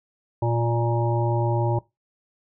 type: harmonic tone with a mistuned harmonic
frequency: 117.3 Hz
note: A#2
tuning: 11 cents sharp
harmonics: 1 / 3 / 5 / 7 / 8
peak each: -22 / -27 / -29 / -30 / -31 dBFS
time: 0.42-1.79 s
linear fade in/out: 5 ms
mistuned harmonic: 7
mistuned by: +22 cents
effects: noise-tail reverb RT60 0.2 s tail -20 dB re dry